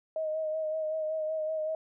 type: tone with vibrato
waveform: sine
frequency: 627 Hz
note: D#5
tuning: 13 cents sharp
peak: -29 dBFS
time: 0.16-1.75 s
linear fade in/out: 2 ms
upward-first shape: sine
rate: 5.3 Hz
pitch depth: 28 cents each way
effects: none